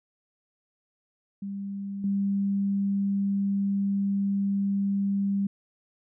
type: tone with level steps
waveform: sine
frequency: 198.4 Hz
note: G3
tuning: 21 cents sharp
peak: -31 / -23 dBFS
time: 1.42-5.47 s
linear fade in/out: 5 ms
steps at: 2.04 s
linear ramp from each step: 2 ms
effects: none